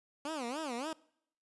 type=tone with vibrato; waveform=15% pulse; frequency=274.2 Hz; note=C#4; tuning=19 cents flat; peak=-30 dBFS; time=0.25-0.93 s; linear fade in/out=2 ms; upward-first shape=sine; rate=3.5 Hz; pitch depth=280 cents each way; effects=noise-tail reverb RT60 0.7 s tail -23 dB re dry + resampled to 24000 Hz